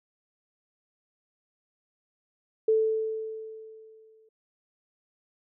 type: tone with exponential decay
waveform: sine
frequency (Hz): 440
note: A4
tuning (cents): 0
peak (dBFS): -18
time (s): 2.68-4.29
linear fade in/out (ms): 5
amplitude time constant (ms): 350
effects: none